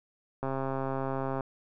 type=click train; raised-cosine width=1 ms; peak=-19 dBFS; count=132; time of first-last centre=0.43-1.408 s; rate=134 Hz; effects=none